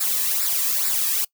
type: noise with flanger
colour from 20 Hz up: blue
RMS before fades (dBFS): -22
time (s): 0-1.25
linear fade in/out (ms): 10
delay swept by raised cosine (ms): 0.32 to 1.42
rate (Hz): 2.3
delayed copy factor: -0.7
effects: noise-tail reverb RT60 0.1 s tail -23 dB re dry